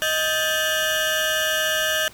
35% pulse tone cluster, 627 / 1576 / 1743 / 2890 Hz, D#5 / G6 / A6 / F#7, +13 / +9 / -17 / -41 cents, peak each -24 dBFS, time 0.02-2.08 s, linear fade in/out 0 ms, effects pink hiss -46 dBFS RMS until 2.13 s

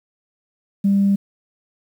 sine tone, 198.5 Hz, G3, 22 cents sharp, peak -12 dBFS, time 0.84-1.16 s, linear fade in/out 10 ms, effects tanh soft clip ceiling -8 dBFS + 8-bit

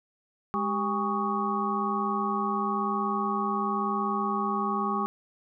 sine tone cluster, 207.6 / 392.5 / 812 / 1116 / 1237 Hz, G#3 / G4 / G#5 / C#6 / D#6, 0 / +2 / -39 / +11 / -10 cents, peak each -31 / -34 / -33 / -29 / -35 dBFS, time 0.54-5.06 s, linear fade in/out 0 ms, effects none

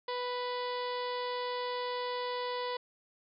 harmonic tone, 493.9 Hz, B4, in tune, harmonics 1 / 2 / 3 / 4 / 5 / 6 / 7 / 8 / 9 / 10, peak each -36 / -37 / -51 / -45 / -54 / -49 / -47 / -50 / -49 / -54 dBFS, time 0.08-2.77 s, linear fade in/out 5 ms, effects none

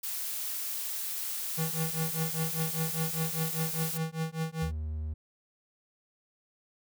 blue noise, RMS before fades -35 dBFS, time 0.03-3.98 s, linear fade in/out 10 ms
square tone with tremolo, 160.9 Hz, E3, 42 cents flat, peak -28 dBFS, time 1.57-4.73 s, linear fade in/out 20 ms, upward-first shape triangle, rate 5 Hz, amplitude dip 100%
triangle tone, 77.3 Hz, D#2, 11 cents flat, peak -30 dBFS, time 4.62-5.14 s, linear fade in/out 10 ms
effects none

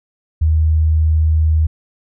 sine tone, 78.7 Hz, D#2, 20 cents sharp, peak -10 dBFS, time 0.41-1.67 s, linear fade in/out 10 ms, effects none

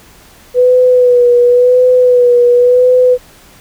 sine tone with vibrato, 493.9 Hz, B4, in tune, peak -4 dBFS, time 0.54-3.18 s, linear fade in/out 50 ms, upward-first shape sine, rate 0.93 Hz, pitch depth 35 cents each way, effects pink hiss -41 dBFS RMS until 3.6 s

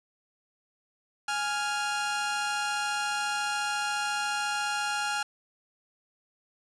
sawtooth tone pair together, 831.3 / 1396.9 Hz, G#5 / F6, +1 / 0 cents, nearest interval major sixth, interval 899 cents, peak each -27 dBFS, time 1.28-5.23 s, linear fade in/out 5 ms, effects resampled to 22050 Hz + 8-bit

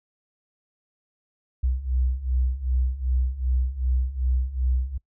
sine beating tone pair, 61.9 / 64.5 Hz, B1 / C2, +5 / -24 cents, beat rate 2.6 Hz, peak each -26 / -23 dBFS, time 1.63-4.98 s, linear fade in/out 10 ms, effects noise-tail reverb RT60 0.1 s tail -23 dB re dry

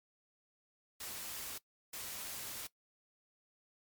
white noise bursts at uneven times, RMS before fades -44 dBFS, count 2, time 1-1.58 / 1.93-2.67 s, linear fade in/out 5 ms, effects noise-tail reverb RT60 0.1 s tail -19 dB re dry + MP3 96 kbps

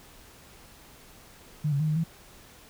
sine tone with pitch steps, 150.7 / 140.4 / 155.4 / 153.2 / 164 Hz, D3 / C#3 / D#3 / D#3 / E3, +45 / +22 / -2 / -27 / -9 cents, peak -23 dBFS, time 1.64-2.04 s, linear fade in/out 10 ms, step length 80 ms, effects pink hiss -52 dBFS RMS until 2.69 s

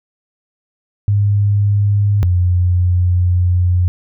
sine tone pair in turn, 102 / 89.46 Hz, G#2 / F2, -31 / +42 cents, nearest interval major second, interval 227 cents, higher first, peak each -10 dBFS, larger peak neither, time 1.08-2.23 / 2.23-3.88 s, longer second, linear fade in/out 0 ms, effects none

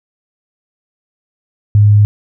sine tone, 103.9 Hz, G#2, 1 cent sharp, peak -4 dBFS, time 1.75-2.05 s, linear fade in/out 0 ms, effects none

